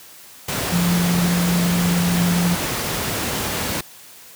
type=tone in noise; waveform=sine; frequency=174.61 Hz; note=F3; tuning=in tune; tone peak=-16 dBFS; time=0.72-2.55 s; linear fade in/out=5 ms; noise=pink; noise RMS=-23 dBFS; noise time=0.48-3.81 s; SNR=+4 dB; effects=white hiss -43 dBFS RMS until 4.35 s + high-pass 80 Hz 12 dB/octave